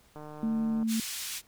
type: click train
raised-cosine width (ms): 1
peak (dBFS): -31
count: 102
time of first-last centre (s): 0.16-0.829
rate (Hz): 151
type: tone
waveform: sine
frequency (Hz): 223.6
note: A3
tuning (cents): +28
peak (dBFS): -26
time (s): 0.43-1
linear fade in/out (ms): 2
type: band-pass noise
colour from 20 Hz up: white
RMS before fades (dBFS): -37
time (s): 0.87-1.42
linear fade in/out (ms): 50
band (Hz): 2000 to 9800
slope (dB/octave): 12
effects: pink hiss -62 dBFS RMS until 1.47 s